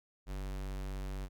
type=tone; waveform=square; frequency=48 Hz; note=G1; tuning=36 cents flat; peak=-38 dBFS; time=0.26-1.29 s; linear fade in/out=50 ms; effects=none